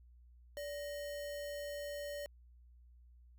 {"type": "tone with sample-and-hold", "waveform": "sine", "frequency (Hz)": 579, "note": "D5", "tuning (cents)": -25, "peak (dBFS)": -40, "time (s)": [0.57, 2.26], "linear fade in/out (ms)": 0, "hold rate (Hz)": 2450, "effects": ["added 60 Hz sine -58 dBFS peak until 3.38 s"]}